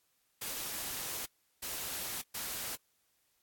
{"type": "noise bursts at uneven times", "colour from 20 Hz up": "white", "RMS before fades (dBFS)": -39, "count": 3, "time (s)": [[0.41, 1.26], [1.62, 2.22], [2.34, 2.76]], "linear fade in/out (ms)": 10, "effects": ["white hiss -75 dBFS RMS until 3.42 s", "AAC 64 kbps"]}